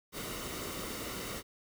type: noise with comb filter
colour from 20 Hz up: pink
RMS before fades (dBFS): -40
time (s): 0.12-1.43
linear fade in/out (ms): 50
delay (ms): 1.2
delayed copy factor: -0.5
effects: none